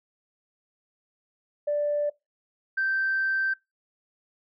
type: tone pair in turn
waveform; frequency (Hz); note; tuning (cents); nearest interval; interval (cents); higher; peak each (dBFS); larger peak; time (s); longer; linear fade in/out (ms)
sine; 587.3 / 1559.8; D5 / G6; 0 / -9; octave + perfect fourth; 1691; second; -22; neither; 1.67-2.1 / 2.77-3.54; second; 10
effects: noise-tail reverb RT60 0.2 s tail -22 dB re dry + tanh soft clip ceiling -18 dBFS